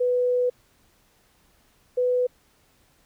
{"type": "tone pair in turn", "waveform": "sine", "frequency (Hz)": [495.1, 497.4], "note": ["B4", "B4"], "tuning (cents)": [4, 12], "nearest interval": "unison", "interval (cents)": 8, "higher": "second", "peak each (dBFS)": -19, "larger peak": "neither", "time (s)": [[0, 0.5], [1.97, 2.27]], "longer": "first", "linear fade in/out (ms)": 10, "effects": ["pink hiss -62 dBFS RMS until 3.05 s"]}